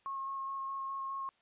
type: tone with vibrato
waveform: sine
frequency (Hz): 1084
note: C#6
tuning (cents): -39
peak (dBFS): -36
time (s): 0.06-1.29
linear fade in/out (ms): 0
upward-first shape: square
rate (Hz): 4.8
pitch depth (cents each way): 9
effects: white hiss -71 dBFS RMS until 1.41 s + resampled to 8000 Hz